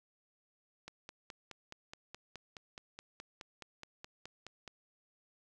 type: click train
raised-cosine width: 0.2 ms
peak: -29 dBFS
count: 19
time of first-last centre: 0.88-4.677 s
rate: 4.74 Hz
effects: none